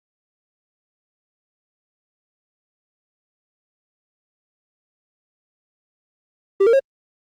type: tone with pitch steps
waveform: triangle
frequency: 392 / 460.8 / 541.7 Hz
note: G4 / A#4 / C#5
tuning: 0 / -20 / -40 cents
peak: -9 dBFS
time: 6.6-6.798 s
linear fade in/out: 10 ms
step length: 66 ms
effects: Opus 24 kbps